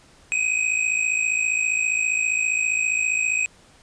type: tone pair together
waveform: square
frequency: 2487 / 2542 Hz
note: D#7 / D#7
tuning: -1 / +36 cents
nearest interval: unison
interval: 37 cents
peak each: -24 / -23 dBFS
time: 0.32-3.46 s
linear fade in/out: 0 ms
effects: pink hiss -53 dBFS RMS until 3.82 s + resampled to 22050 Hz